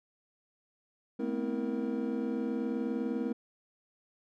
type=tone cluster; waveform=triangle; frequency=217.4 / 237.2 / 257.4 / 325.2 / 470.9 Hz; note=A3 / A#3 / C4 / E4 / A#4; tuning=-21 / +30 / -28 / -23 / +18 cents; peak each=-35 / -37 / -33 / -36 / -36 dBFS; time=1.19-3.33 s; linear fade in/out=10 ms; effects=none